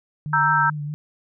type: tone with vibrato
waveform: sine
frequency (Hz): 148.8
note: D3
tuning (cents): +23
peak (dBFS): -26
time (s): 0.26-0.94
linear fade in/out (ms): 0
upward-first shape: sine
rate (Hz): 4.8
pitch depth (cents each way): 33
type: chord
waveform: sine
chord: E diminished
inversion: second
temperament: equal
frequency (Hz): 932.3 / 1318.5 / 1568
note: Bb5 / E6 / G6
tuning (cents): 0 / 0 / 0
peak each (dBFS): -20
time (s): 0.33-0.7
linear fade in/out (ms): 5
effects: none